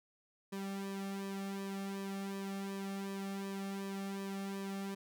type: tone with flanger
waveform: sawtooth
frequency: 196 Hz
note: G3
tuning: in tune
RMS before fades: -41 dBFS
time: 0.52-4.95 s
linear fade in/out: 10 ms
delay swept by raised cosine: 1.4 to 2.04 ms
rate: 2.7 Hz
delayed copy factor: -0.8
effects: none